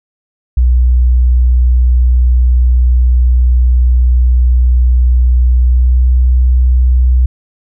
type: tone with pitch glide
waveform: sine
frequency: 61.6 to 62.57 Hz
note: B1 to B1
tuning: -4 to +23 cents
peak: -5 dBFS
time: 0.57-7.26 s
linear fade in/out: 5 ms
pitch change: +27 cents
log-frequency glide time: 5.61-6.07 s
effects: none